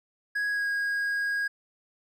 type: tone with pitch glide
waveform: triangle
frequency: 1661.2 to 1639.3 Hz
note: G#6 to G#6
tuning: 0 to -23 cents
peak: -24 dBFS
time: 0.35-1.48 s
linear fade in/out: 10 ms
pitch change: -23 cents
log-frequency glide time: 0.5-0.68 s
effects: none